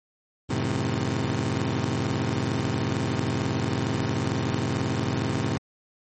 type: chord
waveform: 20% pulse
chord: F# diminished seventh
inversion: none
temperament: just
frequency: 92.5 / 111 / 133.2 / 159.84 Hz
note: F#2 / A2 / C3 / Eb3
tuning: 0 / +16 / +31 / +47 cents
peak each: -27 / -24 / -23 / -28 dBFS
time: 0.49-5.58 s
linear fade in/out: 10 ms
effects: MP3 32 kbps

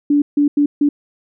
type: tone bursts at uneven times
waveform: sine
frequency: 290 Hz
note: D4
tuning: 22 cents flat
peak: -10 dBFS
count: 4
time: 0.1-0.22 / 0.37-0.48 / 0.57-0.66 / 0.81-0.89 s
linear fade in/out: 5 ms
effects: none

